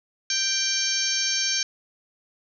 harmonic tone with a mistuned harmonic, 786 Hz, G5, 4 cents sharp, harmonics 2 / 3 / 4 / 5 / 6 / 7 / 8, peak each -33 / -32 / -33 / -33 / -30 / -27 / -27 dBFS, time 0.3-1.63 s, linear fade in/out 2 ms, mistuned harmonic 6, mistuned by -71 cents, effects none

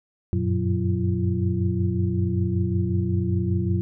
sine tone cluster, 92.4 / 97.7 / 118.7 / 183.1 / 341.8 Hz, F#2 / G2 / A#2 / F#3 / F4, -2 / -5 / +32 / -18 / -37 cents, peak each -24 / -30 / -27 / -26 / -30 dBFS, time 0.33-3.81 s, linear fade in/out 0 ms, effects none

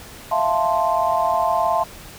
sine chord, F major seventh, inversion third, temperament equal, 659.3 / 698.5 / 880 / 1046.5 Hz, E5 / F5 / A5 / C6, 0 / 0 / 0 / 0 cents, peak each -22 dBFS, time 0.31-1.84 s, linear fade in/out 10 ms, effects pink hiss -40 dBFS RMS until 2.18 s

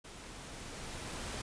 pink noise with level ramp, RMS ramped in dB -50 to -40 dBFS, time 0.04-1.42 s, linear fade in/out 10 ms, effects resampled to 22050 Hz

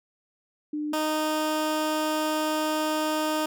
sine / 15% pulse tone pair in turn, 300 / 309.1 Hz, D4 / D#4, +37 / -11 cents, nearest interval minor second, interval 52 cents, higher second, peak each -27 / -18 dBFS, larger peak second, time 0.73-0.93 / 0.93-3.46 s, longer second, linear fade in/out 5 ms, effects none

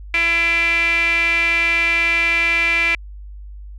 sawtooth tone with band-pass filter, 336.1 Hz, E4, 34 cents sharp, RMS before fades -17 dBFS, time 0.14-2.95 s, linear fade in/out 2 ms, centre 2300 Hz, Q 9.8, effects added 50 Hz sine -32 dBFS peak until 3.78 s

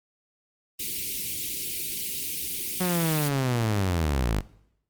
white band-stop noise, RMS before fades -31 dBFS, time 0.79-3.29 s, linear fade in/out 10 ms, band 440 to 2200 Hz, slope 48 dB/octave
sawtooth linear sweep, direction down, 185 to 46.88 Hz, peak -19 dBFS, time 2.8-4.41 s, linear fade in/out 10 ms
effects noise-tail reverb RT60 0.8 s tail -21 dB re dry + Opus 24 kbps

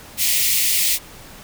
white high-pass noise, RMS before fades -18 dBFS, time 0.17-0.99 s, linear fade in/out 50 ms, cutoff 1900 Hz, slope 96 dB/octave, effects pink hiss -41 dBFS RMS until 1.43 s

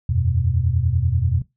sine chord, E suspended second, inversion none, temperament just, 82.41 / 92.71 / 123.61 Hz, E2 / F#2 / B2, 0 / +4 / +2 cents, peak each -21 dBFS, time 0.09-1.42 s, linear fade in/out 5 ms, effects noise-tail reverb RT60 0.2 s tail -19 dB re dry

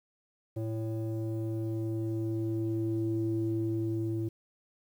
square tone with low-pass filter sweep, 111.2 Hz, A2, 19 cents sharp, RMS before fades -32 dBFS, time 0.56-4.29 s, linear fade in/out 10 ms, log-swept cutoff 460 to 300 Hz, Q 4.8, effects 10-bit

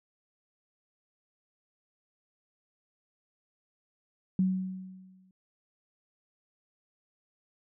sine tone with exponential decay, 187.1 Hz, F#3, 20 cents sharp, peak -21 dBFS, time 4.39-5.31 s, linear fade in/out 2 ms, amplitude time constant 200 ms, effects none

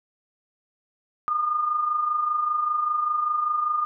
sine tone pair together, 1194 / 1219.1 Hz, D6 / D#6, +28 / -36 cents, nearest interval unison, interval 36 cents, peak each -30 / -22 dBFS, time 1.28-3.85 s, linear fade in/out 0 ms, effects none

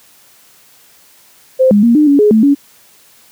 sine tone with pitch steps, 520 / 205.4 / 234.8 / 301.1 / 283 / 418.9 / 219.5 / 282.8 Hz, C5 / G#3 / A#3 / D4 / C#4 / G#4 / A3 / C#4, -11 / -19 / +13 / +43 / +36 / +15 / -4 / +35 cents, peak -5 dBFS, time 1.59-2.55 s, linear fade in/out 20 ms, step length 120 ms, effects white hiss -46 dBFS RMS until 3.31 s + high-pass 80 Hz 12 dB/octave

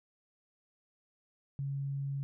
sine tone, 138.8 Hz, C#3, 3 cents sharp, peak -33 dBFS, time 1.59-2.23 s, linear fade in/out 0 ms, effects none

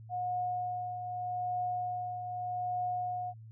sine tone with tremolo, 723 Hz, F#5, 40 cents flat, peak -30 dBFS, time 0.09-3.34 s, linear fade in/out 50 ms, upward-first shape triangle, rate 0.82 Hz, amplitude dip 55%, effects added 111 Hz sine -47 dBFS peak until 3.51 s

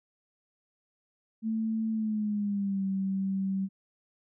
sine tone with pitch glide, 221.7 to 193 Hz, A3 to G3, +13 to -27 cents, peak -27 dBFS, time 1.42-3.69 s, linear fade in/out 50 ms, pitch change -240 cents, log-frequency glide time 1.91-2.84 s, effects none

